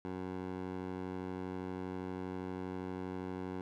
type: tone with band-pass filter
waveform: 15% pulse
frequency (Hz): 92.5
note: F#2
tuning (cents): 0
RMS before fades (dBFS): -41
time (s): 0.05-3.61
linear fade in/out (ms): 0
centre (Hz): 470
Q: 0.63
effects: none